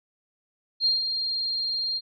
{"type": "tone with ADSR envelope", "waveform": "sine", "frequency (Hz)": 4207, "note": "C8", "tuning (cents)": 9, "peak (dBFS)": -18, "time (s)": [0.8, 2.01], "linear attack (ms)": 54, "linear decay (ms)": 160, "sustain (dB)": -7, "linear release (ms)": 43, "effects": []}